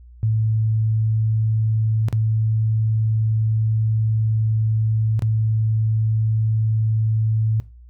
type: tone with dropouts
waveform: sine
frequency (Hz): 110.1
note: A2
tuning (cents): +2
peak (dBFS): -16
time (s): 0.23-7.6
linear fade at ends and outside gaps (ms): 0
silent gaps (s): 2.085-2.127 / 5.193-5.222
effects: noise-tail reverb RT60 0.3 s tail -19 dB re dry + added 60 Hz sine -41 dBFS peak until 7.89 s